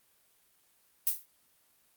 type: noise with exponential decay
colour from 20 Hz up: violet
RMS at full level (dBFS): -23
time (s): 1.07-1.25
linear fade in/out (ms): 1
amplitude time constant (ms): 39
effects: white hiss -68 dBFS RMS until 1.96 s + Opus 32 kbps